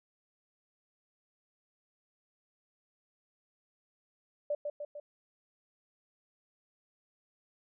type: tone with echo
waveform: sine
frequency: 587.3 Hz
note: D5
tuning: in tune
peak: -29 dBFS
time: 4.5-4.55 s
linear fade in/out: 5 ms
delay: 150 ms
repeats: 3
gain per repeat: -4 dB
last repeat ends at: 5 s
effects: none